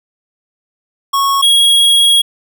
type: tone pair in turn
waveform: square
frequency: 1103 / 3305 Hz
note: C#6 / G#7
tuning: -9 / -9 cents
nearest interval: octave + perfect fifth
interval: 1900 cents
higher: second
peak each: -11 / -7 dBFS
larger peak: second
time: 1.13-1.42 / 1.42-2.22 s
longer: second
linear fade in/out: 10 ms
effects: none